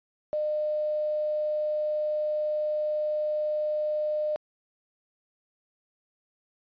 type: tone with quantisation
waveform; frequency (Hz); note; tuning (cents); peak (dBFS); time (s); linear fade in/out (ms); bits
sine; 606; D#5; -46; -25; 0.33-4.36; 0; 9
effects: resampled to 11025 Hz